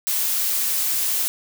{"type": "noise", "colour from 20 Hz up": "blue", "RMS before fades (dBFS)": -22, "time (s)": [0.07, 1.28], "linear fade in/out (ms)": 0, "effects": []}